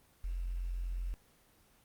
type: tone with quantisation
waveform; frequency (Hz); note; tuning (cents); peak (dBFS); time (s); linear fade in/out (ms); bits
sine; 44; F1; +14; -34; 0.24-1.14; 0; 10
effects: pink hiss -66 dBFS RMS until 1.84 s + Opus 24 kbps